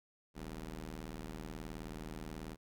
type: ring-modulated tone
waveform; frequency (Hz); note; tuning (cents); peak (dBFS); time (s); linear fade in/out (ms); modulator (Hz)
15% pulse; 78.5; D#2; +16; -34; 0.34-2.57; 50; 108
effects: none